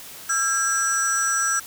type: tone cluster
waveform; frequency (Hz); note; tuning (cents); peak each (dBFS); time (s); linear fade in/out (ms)
sine; 1346 / 1613 / 5880 / 7960; E6 / G6 / F#8 / B8; +36 / +49 / -12 / +13; -25; 0.29-1.6; 10
effects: white hiss -40 dBFS RMS until 1.66 s